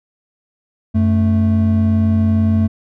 triangle tone pair together, 92.6 / 220 Hz, F#2 / A3, +2 / 0 cents, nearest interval octave + minor third, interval 1498 cents, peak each -12 dBFS, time 0.94-2.68 s, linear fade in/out 20 ms, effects none

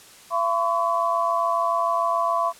sine tone cluster, 678 / 1021 / 1128 Hz, E5 / C6 / C#6, +49 / -43 / +30 cents, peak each -24 dBFS, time 0.3-2.53 s, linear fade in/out 50 ms, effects white hiss -48 dBFS RMS until 2.59 s + low-pass 11000 Hz 12 dB/octave

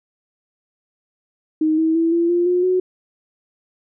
sine tone with pitch steps, 312.6 / 321.2 / 330 / 339.1 / 348.5 / 358 / 367.9 Hz, D#4 / E4 / E4 / E4 / F4 / F4 / F#4, +8 / -45 / +2 / +49 / -4 / +43 / -10 cents, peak -14 dBFS, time 1.61-2.8 s, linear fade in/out 5 ms, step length 170 ms, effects none

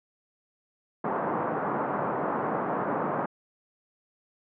white band-pass noise, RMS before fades -29 dBFS, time 1.04-3.26 s, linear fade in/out 5 ms, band 150 to 1200 Hz, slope 24 dB/octave, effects low-pass 2000 Hz 12 dB/octave

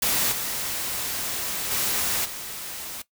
white noise with level steps, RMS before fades -23 / -29 / -25 / -35 dBFS, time 0.02-3.02 s, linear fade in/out 5 ms, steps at 0.31 / 1.7 / 2.24 s, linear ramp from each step 20 ms, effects noise-tail reverb RT60 0.1 s tail -17 dB re dry

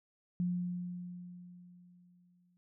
sine tone with exponential decay, 177.7 Hz, F3, 30 cents sharp, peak -29 dBFS, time 0.4-2.57 s, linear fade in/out 0 ms, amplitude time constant 470 ms, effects none

